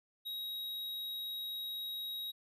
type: tone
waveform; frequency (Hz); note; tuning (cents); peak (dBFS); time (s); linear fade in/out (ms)
square; 3809; A#7; +37; -39; 0.25-2.32; 20
effects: resampled to 32000 Hz